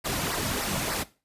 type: noise with flanger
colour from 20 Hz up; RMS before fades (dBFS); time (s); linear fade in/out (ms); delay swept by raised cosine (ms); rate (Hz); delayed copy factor
pink; -29; 0.04-1.04; 20; 0.29 to 2.59; 3.4; -0.6
effects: noise-tail reverb RT60 0.3 s tail -17 dB re dry + resampled to 32000 Hz